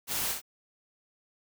white noise with echo, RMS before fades -32 dBFS, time 0.07-0.36 s, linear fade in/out 50 ms, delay 57 ms, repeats 1, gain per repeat -5 dB, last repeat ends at 0.417 s, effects none

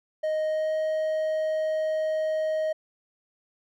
triangle tone with pitch glide, 622.3 to 626.6 Hz, D#5 to D#5, 0 to +12 cents, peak -22 dBFS, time 0.23-2.73 s, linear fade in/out 10 ms, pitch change +12 cents, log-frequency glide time 0.47-0.74 s, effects none

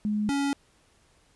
sine / square tone pair in turn, 210.1 / 280.4 Hz, G#3 / C#4, +20 / +20 cents, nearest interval perfect fourth, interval 500 cents, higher second, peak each -24 / -25 dBFS, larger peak first, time 0.05-0.29 / 0.29-0.53 s, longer neither, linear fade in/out 0 ms, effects pink hiss -63 dBFS RMS until 1.35 s + resampled to 24000 Hz

